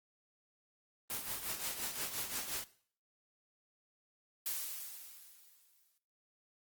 white noise with tremolo, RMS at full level -37 dBFS, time 1.1-2.64 s, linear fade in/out 0 ms, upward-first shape triangle, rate 5.7 Hz, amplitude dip 70%
blue noise with exponential decay, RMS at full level -36 dBFS, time 4.46-5.98 s, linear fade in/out 2 ms, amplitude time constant 330 ms
effects noise-tail reverb RT60 0.5 s tail -17 dB re dry + Opus 24 kbps

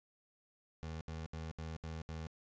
25% pulse tone bursts, 80.3 Hz, E2, 45 cents flat, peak -38 dBFS, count 6, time 0.83-2.27 s, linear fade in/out 0 ms, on 180 ms, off 72 ms, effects resampled to 16000 Hz

